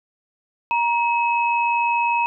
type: tone pair together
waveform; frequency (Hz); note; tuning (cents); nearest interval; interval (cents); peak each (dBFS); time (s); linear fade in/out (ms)
sine; 942.7 / 2571; A#5 / E7; +19 / -44; octave + perfect fourth; 1737; -18 / -23; 0.71-2.26; 0
effects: none